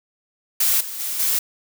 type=noise with level steps; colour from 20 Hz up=blue; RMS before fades=-18 / -31 / -26 / -20 dBFS; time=0.6-1.39 s; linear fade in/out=5 ms; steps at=0.8 / 0.99 / 1.19 s; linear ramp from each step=10 ms; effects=none